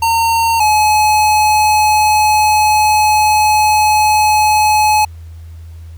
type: tone pair in turn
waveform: square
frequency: 914 / 851.2 Hz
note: A#5 / G#5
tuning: -34 / +42 cents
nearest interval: minor second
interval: 124 cents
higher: first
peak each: -11 / -9 dBFS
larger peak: second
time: 0.02-0.6 / 0.6-5.05 s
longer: second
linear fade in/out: 5 ms
effects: added 82 Hz sine -29 dBFS peak until 5.97 s + pink hiss -51 dBFS RMS until 5.97 s